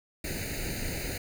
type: noise with comb filter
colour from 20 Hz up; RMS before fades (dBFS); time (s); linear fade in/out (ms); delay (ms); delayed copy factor
pink; -34; 0.24-1.18; 5; 0.45; +1
effects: none